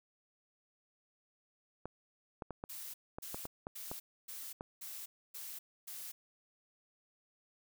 clicks, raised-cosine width 1 ms, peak -27 dBFS, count 10, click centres 1.856 / 2.422 / 2.507 / 2.639 / 3.185 / 3.345 / 3.454 / 3.669 / 3.915 / 4.609 s
blue noise bursts, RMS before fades -46 dBFS, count 7, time 2.69-6.12 s, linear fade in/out 10 ms, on 250 ms, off 280 ms
effects none

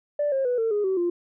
sine tone with pitch steps, 586 / 537.4 / 492.8 / 451.9 / 414.4 / 380 / 348.4 Hz, D5 / C5 / B4 / A4 / G#4 / F#4 / F4, -4 / +46 / -4 / +46 / -4 / +46 / -4 cents, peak -20 dBFS, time 0.19-1.1 s, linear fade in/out 5 ms, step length 130 ms, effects tanh soft clip ceiling -17 dBFS

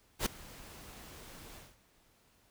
pink noise with ADSR envelope, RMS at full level -29 dBFS, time 0.19-1.77 s, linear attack 71 ms, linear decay 5 ms, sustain -22 dB, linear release 210 ms, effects pink hiss -68 dBFS RMS until 2.5 s

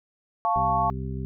sine chord, F augmented, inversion none, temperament equal, 698.5 / 880 / 1108.7 Hz, F5 / A5 / C#6, 0 / 0 / 0 cents, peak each -25 dBFS, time 0.45-0.9 s, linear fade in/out 0 ms
harmonic tone, 65.41 Hz, C2, in tune, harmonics 1 / 2 / 3 / 4 / 6, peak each -33 / -32 / -36 / -40 / -40 dBFS, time 0.56-1.25 s, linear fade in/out 0 ms
effects none

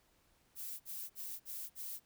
violet noise bursts, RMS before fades -44 dBFS, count 5, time 0.55-2 s, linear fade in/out 50 ms, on 250 ms, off 50 ms, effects pink hiss -72 dBFS RMS until 2.05 s

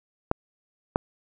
clicks, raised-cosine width 1 ms, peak -7 dBFS, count 2, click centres 0.314 / 0.959 s, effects none

